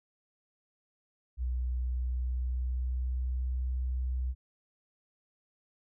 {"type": "tone with pitch glide", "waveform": "sine", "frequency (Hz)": [62, 63.3], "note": ["B1", "B1"], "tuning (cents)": [7, 43], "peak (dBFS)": -29, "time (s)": [1.37, 4.35], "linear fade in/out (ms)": 50, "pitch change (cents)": 36, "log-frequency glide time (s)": [1.84, 3.66], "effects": []}